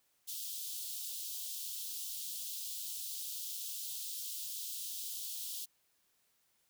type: high-pass noise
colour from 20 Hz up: white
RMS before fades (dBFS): -42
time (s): 0.27-5.66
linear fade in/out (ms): 20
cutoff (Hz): 3100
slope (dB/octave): 48
effects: white hiss -75 dBFS RMS until 6.69 s